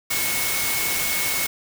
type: tone in noise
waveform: sine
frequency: 2195 Hz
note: C#7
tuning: 18 cents flat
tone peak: -28 dBFS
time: 0.1-1.47 s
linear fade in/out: 10 ms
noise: white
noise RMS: -24 dBFS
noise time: 0.1-1.47 s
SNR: -7 dB
effects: none